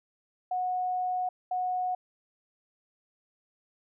sine tone pair in turn, 732 / 732 Hz, F#5 / F#5, -19 / -19 cents, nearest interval unison, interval 0 cents, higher neither, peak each -27 dBFS, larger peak neither, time 0.51-1.29 / 1.51-1.95 s, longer first, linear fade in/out 5 ms, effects none

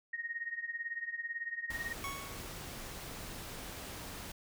sine tone with tremolo, 1864.7 Hz, A#6, in tune, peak -33 dBFS, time 0.13-1.93 s, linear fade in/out 5 ms, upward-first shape triangle, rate 18 Hz, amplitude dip 90%
pink noise, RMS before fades -45 dBFS, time 1.7-4.32 s, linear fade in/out 5 ms
25% pulse tone with exponential decay, 1108.7 Hz, C#6, in tune, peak -33 dBFS, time 2.04-2.73 s, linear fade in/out 1 ms, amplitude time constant 150 ms
effects none

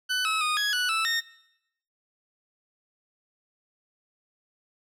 20% pulse tone with pitch steps, 1500 / 1291 / 1234 / 1670 / 1478 / 1317 / 1840 Hz, F#6 / E6 / D#6 / G#6 / F#6 / E6 / A#6, +23 / -37 / -15 / +9 / -2 / -2 / -23 cents, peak -19 dBFS, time 0.09-1.21 s, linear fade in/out 20 ms, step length 160 ms, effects noise-tail reverb RT60 0.8 s tail -19 dB re dry + low-pass 10000 Hz 12 dB/octave

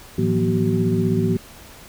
sine tone cluster, 108.3 / 164.6 / 180.5 / 238.9 / 379.4 Hz, A2 / E3 / F#3 / A#3 / F#4, -27 / -2 / -43 / +43 / +43 cents, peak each -23 dBFS, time 0.18-1.37 s, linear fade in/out 5 ms, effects pink hiss -43 dBFS RMS until 1.88 s

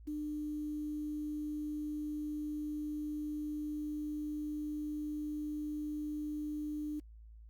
sine tone with quantisation, 300 Hz, D4, 37 cents sharp, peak -36 dBFS, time 0.07-7 s, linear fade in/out 10 ms, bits 10, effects added 55 Hz sine -51 dBFS peak until 7.49 s + Opus 48 kbps

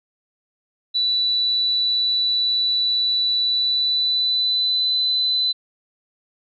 sine tone with pitch glide, 3959 to 4014 Hz, B7 to B7, +3 to +27 cents, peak -17 dBFS, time 0.94-5.53 s, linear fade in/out 20 ms, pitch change +24 cents, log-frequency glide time 3.46-4.97 s, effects none

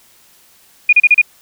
sine tone bursts, 2443 Hz, D#7, 32 cents flat, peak -4 dBFS, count 5, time 0.89-1.216 s, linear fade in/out 5 ms, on 38 ms, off 34 ms, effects white hiss -49 dBFS RMS until 1.41 s

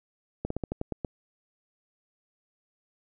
slowing click train, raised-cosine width 2 ms, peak -17 dBFS, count 8, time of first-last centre 0.45-1.048 s, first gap 54 ms, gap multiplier 1.15, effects none

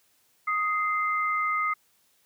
sine tone pair together, 1249.9 / 2084 Hz, D#6 / C7, +7 / -7 cents, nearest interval major sixth, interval 886 cents, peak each -25 / -29 dBFS, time 0.47-1.74 s, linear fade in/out 10 ms, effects white hiss -66 dBFS RMS until 2.25 s + high-pass 60 Hz 12 dB/octave

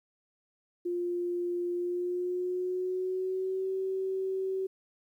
sine tone with pitch glide, 351.2 to 380.8 Hz, F4 to F#4, +10 to +50 cents, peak -29 dBFS, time 0.85-4.67 s, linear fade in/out 10 ms, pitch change +140 cents, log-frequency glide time 1.73-3.7 s, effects 11-bit

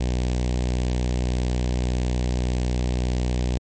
sawtooth tone with notch filter, 61.74 Hz, B1, in tune, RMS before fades -23 dBFS, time 0-3.58 s, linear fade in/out 10 ms, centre 1300 Hz, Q 0.86, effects MP3 32 kbps

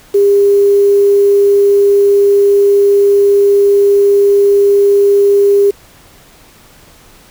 sine tone with quantisation, 402.5 Hz, G4, 46 cents sharp, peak -5 dBFS, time 0.14-5.71 s, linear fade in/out 10 ms, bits 5, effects pink hiss -42 dBFS RMS until 7.3 s

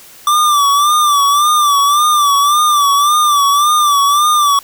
square tone with vibrato, 1170 Hz, D6, 7 cents flat, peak -9 dBFS, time 0.27-4.59 s, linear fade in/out 2 ms, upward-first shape sine, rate 1.8 Hz, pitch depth 71 cents each way, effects white hiss -39 dBFS RMS until 4.63 s

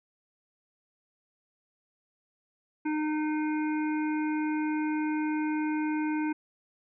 harmonic tone, 306.1 Hz, D#4, 28 cents flat, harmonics 1 / 3 / 5 / 7 / 8, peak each -27 / -37 / -41 / -44 / -45 dBFS, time 2.85-6.33 s, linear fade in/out 10 ms, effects none

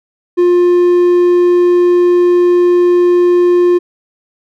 triangle tone, 353.4 Hz, F4, 21 cents sharp, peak -4 dBFS, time 0.37-3.79 s, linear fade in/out 20 ms, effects none

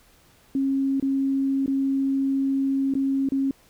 sine tone with dropouts, 271.4 Hz, C#4, 36 cents flat, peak -20 dBFS, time 0.55-3.51 s, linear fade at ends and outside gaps 2 ms, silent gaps 0.999-1.025 / 1.661-1.678 / 2.939-2.952 / 3.289-3.32 s, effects pink hiss -57 dBFS RMS until 3.69 s

